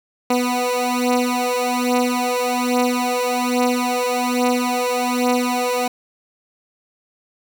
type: beating tone pair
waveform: 15% pulse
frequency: 246.9 / 248.1 Hz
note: B3 / B3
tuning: 0 / +8 cents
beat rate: 1.2 Hz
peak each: -14 dBFS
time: 0.3-5.88 s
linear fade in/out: 5 ms
effects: none